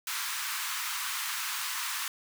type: high-pass noise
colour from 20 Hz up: pink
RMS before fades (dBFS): -34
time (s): 0.07-2.08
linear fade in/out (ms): 2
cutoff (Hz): 1000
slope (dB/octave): 48
effects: none